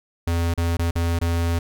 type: tone with dropouts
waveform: square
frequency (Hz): 84.6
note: E2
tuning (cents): +45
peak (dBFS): -20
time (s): 0.27-1.59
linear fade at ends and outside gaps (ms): 5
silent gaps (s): 0.54-0.576 / 0.77-0.791 / 0.91-0.955 / 1.19-1.213
effects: none